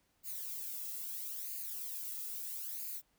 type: noise with flanger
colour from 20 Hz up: violet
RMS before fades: -42 dBFS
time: 0.23-3.02 s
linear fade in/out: 50 ms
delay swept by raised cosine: 0.43 to 1.53 ms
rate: 0.76 Hz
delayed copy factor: +0.7
effects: pink hiss -75 dBFS RMS until 3.18 s